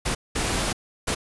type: noise bursts at uneven times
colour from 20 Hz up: pink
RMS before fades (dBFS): -25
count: 3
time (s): 0.05-0.15 / 0.35-0.73 / 1.07-1.15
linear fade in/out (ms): 10
effects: resampled to 24000 Hz